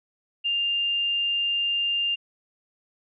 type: tone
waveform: sine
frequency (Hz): 2800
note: F7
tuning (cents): +4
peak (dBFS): -22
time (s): 0.44-2.16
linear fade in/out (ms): 20
effects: none